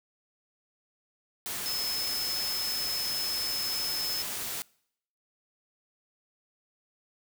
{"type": "tone in noise", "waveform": "sine", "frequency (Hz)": 5200, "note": "E8", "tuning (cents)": -24, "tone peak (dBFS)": -31, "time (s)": [1.66, 4.22], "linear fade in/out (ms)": 0, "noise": "white", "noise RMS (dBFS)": -35, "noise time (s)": [1.46, 4.62], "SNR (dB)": 1, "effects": ["noise-tail reverb RT60 0.7 s tail -25 dB re dry"]}